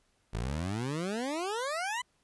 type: exponential sweep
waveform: 20% pulse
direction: up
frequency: 51.1 to 1027 Hz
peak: -27 dBFS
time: 0.33-2.02 s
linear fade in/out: 10 ms
effects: pink hiss -72 dBFS RMS until 2.23 s + resampled to 24000 Hz